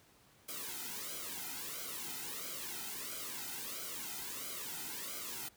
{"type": "noise with flanger", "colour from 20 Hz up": "white", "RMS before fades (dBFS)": -43, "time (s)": [0.48, 5.49], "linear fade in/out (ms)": 10, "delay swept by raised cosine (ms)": [1.1, 1.8], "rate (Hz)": 1.5, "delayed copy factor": -0.85, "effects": ["pink hiss -65 dBFS RMS until 5.56 s", "high-pass 60 Hz 12 dB/octave"]}